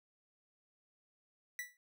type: tone with exponential decay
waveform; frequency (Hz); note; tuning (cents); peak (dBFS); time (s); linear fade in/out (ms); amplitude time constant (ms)
45% pulse; 1960; B6; -14; -36; 1.59-1.77; 1; 39
effects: none